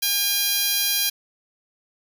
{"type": "tone with high-pass filter", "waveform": "10% pulse", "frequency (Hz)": 808, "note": "G#5", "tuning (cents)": -48, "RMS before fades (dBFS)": -22, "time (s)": [0.02, 1.1], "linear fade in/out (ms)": 10, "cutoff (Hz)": 4200, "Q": 0.5, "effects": []}